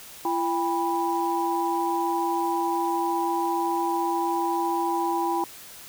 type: tone cluster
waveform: sine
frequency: 339.6 / 802 / 984 Hz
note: F4 / G5 / B5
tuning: -48 / +39 / -7 cents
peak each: -27 dBFS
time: 0.25-5.44 s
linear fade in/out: 2 ms
effects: white hiss -44 dBFS RMS until 5.88 s